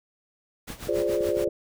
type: noise with tremolo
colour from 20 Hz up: pink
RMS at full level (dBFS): -37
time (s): 0.67-1.45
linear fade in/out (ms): 10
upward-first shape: sine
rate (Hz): 7.1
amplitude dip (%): 80
type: clicks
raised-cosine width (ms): 3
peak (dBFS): -27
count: 8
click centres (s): 0.703 / 0.873 / 0.979 / 1.097 / 1.208 / 1.291 / 1.371 / 1.476
type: chord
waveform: sine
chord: D half-diminished seventh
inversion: first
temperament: equal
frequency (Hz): 349.2 / 415.3 / 523.3 / 587.3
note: F4 / Ab4 / C5 / D5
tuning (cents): 0 / 0 / 0 / 0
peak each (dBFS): -28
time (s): 0.88-1.49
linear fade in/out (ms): 10
effects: none